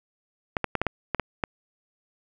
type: clicks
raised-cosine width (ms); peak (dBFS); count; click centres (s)
0.5; -9; 8; 0.568 / 0.643 / 0.753 / 0.816 / 0.867 / 1.147 / 1.197 / 1.438
effects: none